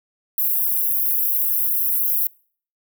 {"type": "high-pass noise", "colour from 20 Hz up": "pink", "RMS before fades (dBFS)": -20, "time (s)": [0.38, 2.27], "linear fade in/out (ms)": 2, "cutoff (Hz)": 12000, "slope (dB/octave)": 48, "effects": ["noise-tail reverb RT60 0.5 s tail -26 dB re dry"]}